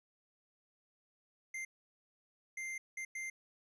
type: tone bursts at uneven times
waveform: square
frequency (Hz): 2093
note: C7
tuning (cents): 0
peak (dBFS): -40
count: 4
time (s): 1.54-1.65 / 2.57-2.78 / 2.97-3.05 / 3.15-3.3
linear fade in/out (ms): 5
effects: low-pass 10000 Hz 12 dB/octave